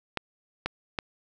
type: clicks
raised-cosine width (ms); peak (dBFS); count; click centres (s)
0.3; -12; 3; 0.173 / 0.66 / 0.988
effects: none